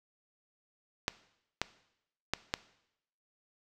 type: clicks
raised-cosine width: 0.2 ms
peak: -11 dBFS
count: 4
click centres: 1.081 / 1.616 / 2.336 / 2.539 s
effects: noise-tail reverb RT60 0.8 s tail -18 dB re dry